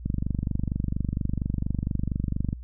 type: click train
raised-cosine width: 5 ms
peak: -14 dBFS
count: 61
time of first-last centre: 0.06-2.529 s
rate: 24.3 Hz
effects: added 60 Hz sine -37 dBFS peak until 2.63 s